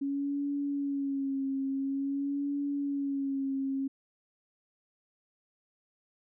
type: tone with vibrato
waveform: sine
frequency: 277.2 Hz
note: C#4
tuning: in tune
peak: -29 dBFS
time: 0.01-3.88 s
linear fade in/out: 10 ms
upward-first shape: sine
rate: 0.48 Hz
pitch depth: 44 cents each way
effects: none